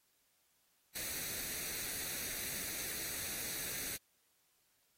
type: noise with comb filter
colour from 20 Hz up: white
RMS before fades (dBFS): -41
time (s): 0.95-3.97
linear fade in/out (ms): 10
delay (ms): 0.48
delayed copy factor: +0.6
effects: white hiss -75 dBFS RMS until 4.97 s + AAC 48 kbps